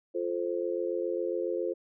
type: chord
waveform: sine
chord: F major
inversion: none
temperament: just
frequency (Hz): 349.2 / 436.5 / 523.8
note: F4 / A4 / C5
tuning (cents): 0 / -14 / +2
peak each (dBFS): -32 / -34 / -33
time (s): 0.14-1.74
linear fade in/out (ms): 20
effects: none